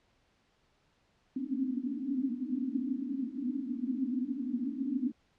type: band-pass noise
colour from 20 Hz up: pink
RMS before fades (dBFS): -34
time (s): 1.36-5.12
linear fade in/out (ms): 5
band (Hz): 240 to 280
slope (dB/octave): 96
effects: pink hiss -71 dBFS RMS until 5.38 s + low-pass 5000 Hz 12 dB/octave